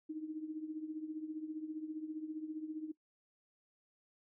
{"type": "tone with tremolo", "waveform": "sine", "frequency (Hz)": 311.4, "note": "D#4", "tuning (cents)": 2, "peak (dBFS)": -36, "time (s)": [0.09, 2.92], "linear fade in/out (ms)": 10, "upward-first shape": "triangle", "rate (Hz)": 15, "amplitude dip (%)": 80, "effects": ["noise-tail reverb RT60 0.1 s tail -19 dB re dry"]}